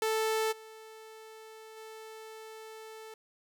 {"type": "tone with level steps", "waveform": "sawtooth", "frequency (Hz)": 440, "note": "A4", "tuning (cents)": 0, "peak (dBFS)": [-24, -44, -41], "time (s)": [0.02, 3.14], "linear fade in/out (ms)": 2, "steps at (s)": [0.51, 1.76], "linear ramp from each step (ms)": 20, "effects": []}